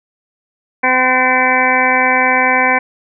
harmonic tone, 255.8 Hz, C4, 39 cents flat, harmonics 1 / 2 / 3 / 4 / 6 / 7 / 8 / 9, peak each -22 / -20 / -17 / -17 / -19 / -19 / -18 / -16 dBFS, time 0.83-2.79 s, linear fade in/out 10 ms, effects none

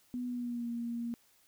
sine tone with pitch glide, 246.9 to 235.2 Hz, B3 to A#3, 0 to +16 cents, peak -34 dBFS, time 0.14-1.14 s, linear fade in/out 0 ms, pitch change -84 cents, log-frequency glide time 0.27-0.69 s, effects white hiss -67 dBFS RMS until 1.47 s

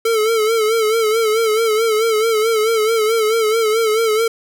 square tone with vibrato, 442.6 Hz, A4, 10 cents sharp, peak -14 dBFS, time 0.05-4.28 s, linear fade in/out 5 ms, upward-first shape sine, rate 4.6 Hz, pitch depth 69 cents each way, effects none

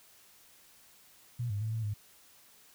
sine tone with pitch steps, 120.4 / 102.2 / 110.1 / 112.3 / 104.2 Hz, B2 / G#2 / A2 / A2 / G#2, -44 / -27 / +2 / +36 / +6 cents, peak -31 dBFS, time 1.39-1.94 s, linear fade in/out 10 ms, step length 110 ms, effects white hiss -60 dBFS RMS until 2.74 s

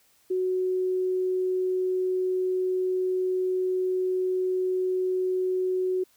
sine tone, 370 Hz, F#4, in tune, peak -23 dBFS, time 0.3-6.04 s, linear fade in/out 10 ms, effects white hiss -63 dBFS RMS until 6.16 s

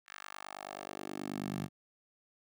10% pulse tone with high-pass filter sweep, 49.37 Hz, G1, 13 cents sharp, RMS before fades -42 dBFS, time 0.06-1.69 s, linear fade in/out 50 ms, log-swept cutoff 1700 to 140 Hz, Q 1.8, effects none

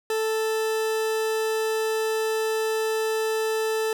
40% pulse tone, 440 Hz, A4, in tune, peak -22 dBFS, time 0.1-3.93 s, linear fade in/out 2 ms, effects none

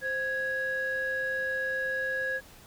sine tone pair together, 523.3 / 1661.4 Hz, C5 / G#6, 0 / 0 cents, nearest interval octave + minor sixth, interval 2000 cents, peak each -33 / -28 dBFS, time 0.01-2.41 s, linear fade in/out 50 ms, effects tanh soft clip ceiling -23 dBFS + pink hiss -53 dBFS RMS until 2.66 s

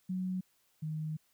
sine tone pair in turn, 185 / 155.57 Hz, F#3 / D#3, 0 / 0 cents, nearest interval minor third, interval 300 cents, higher first, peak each -32 / -34 dBFS, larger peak first, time 0.09-0.41 / 0.82-1.17 s, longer second, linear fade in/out 10 ms, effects white hiss -72 dBFS RMS until 1.33 s

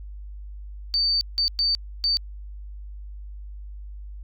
sine tone bursts at uneven times, 4588 Hz, D8, 41 cents flat, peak -19 dBFS, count 4, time 0.94-1.21 / 1.38-1.48 / 1.59-1.75 / 2.04-2.17 s, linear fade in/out 0 ms, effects added 50 Hz sine -35 dBFS peak until 4.23 s

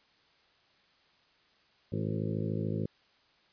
harmonic tone with a mistuned harmonic, 53.5 Hz, A1, 48 cents flat, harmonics 2 / 3 / 4 / 5 / 6 / 7 / 8 / 9 / 10, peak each -35 / -35 / -37 / -44 / -42 / -42 / -43 / -44 / -47 dBFS, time 1.92-2.86 s, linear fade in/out 5 ms, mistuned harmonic 7, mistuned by -30 cents, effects white hiss -66 dBFS RMS until 3.52 s + resampled to 11025 Hz

